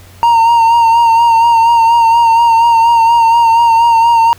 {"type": "tone with vibrato", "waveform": "triangle", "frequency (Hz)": 924, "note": "A#5", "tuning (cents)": -16, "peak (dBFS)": -3, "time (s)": [0.23, 4.33], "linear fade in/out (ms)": 0, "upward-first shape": "sine", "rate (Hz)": 4.2, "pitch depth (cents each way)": 34, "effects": ["added 92 Hz sine -38 dBFS peak until 4.38 s", "pink hiss -41 dBFS RMS until 4.38 s"]}